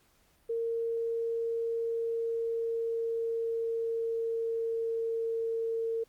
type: tone with pitch glide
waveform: sine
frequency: 460 to 454.7 Hz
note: A#4 to A#4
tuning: -23 to -43 cents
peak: -29 dBFS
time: 0.49-6.04 s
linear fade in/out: 10 ms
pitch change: -20 cents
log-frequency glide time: 1.61-5.87 s
effects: pink hiss -67 dBFS RMS until 6.08 s + Opus 48 kbps